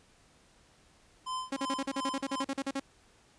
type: tone with tremolo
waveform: square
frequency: 1028 Hz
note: C6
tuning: 31 cents flat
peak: -33 dBFS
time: 1.26-2.43 s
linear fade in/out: 10 ms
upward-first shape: sine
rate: 2.8 Hz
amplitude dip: 100%
type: tone bursts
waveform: sawtooth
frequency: 272.9 Hz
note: C#4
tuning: 27 cents flat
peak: -27 dBFS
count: 15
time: 1.52-2.798 s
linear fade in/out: 5 ms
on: 46 ms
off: 42 ms
effects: pink hiss -63 dBFS RMS until 3.38 s + resampled to 22050 Hz